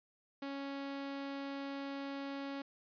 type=tone; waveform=sawtooth; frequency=277.2 Hz; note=C#4; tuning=in tune; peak=-36 dBFS; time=0.42-2.62 s; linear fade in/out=5 ms; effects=resampled to 11025 Hz